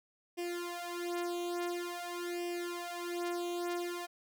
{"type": "tone with flanger", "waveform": "sawtooth", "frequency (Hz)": 349.2, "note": "F4", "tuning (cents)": 0, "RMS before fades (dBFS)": -38, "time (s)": [0.37, 4.07], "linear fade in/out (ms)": 20, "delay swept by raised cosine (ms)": [0.37, 3.17], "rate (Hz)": 0.48, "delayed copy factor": 1, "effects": []}